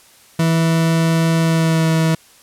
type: tone with pitch glide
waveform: 40% pulse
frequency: 163.9 to 161.46 Hz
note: E3 to E3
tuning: -10 to -36 cents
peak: -12 dBFS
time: 0.39-2.15 s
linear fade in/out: 5 ms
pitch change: -26 cents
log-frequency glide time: 1.41-1.87 s
effects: white hiss -48 dBFS RMS until 2.42 s + low-pass 12000 Hz 12 dB/octave